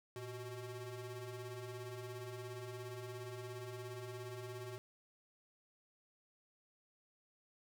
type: ring-modulated tone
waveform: 35% pulse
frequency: 246.9 Hz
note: B3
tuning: in tune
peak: -40 dBFS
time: 0.16-4.78 s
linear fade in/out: 0 ms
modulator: 132 Hz
effects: none